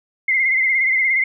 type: tone with vibrato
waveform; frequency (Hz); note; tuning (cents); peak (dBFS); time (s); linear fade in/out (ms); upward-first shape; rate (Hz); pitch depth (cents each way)
sine; 2093; C7; 0; -14; 0.28-1.24; 5; sine; 17; 58
effects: none